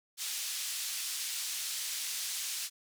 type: band-pass noise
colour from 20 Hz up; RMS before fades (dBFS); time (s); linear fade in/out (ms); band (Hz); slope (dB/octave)
pink; -37; 0.17-2.7; 50; 3800 to 12000; 12
effects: none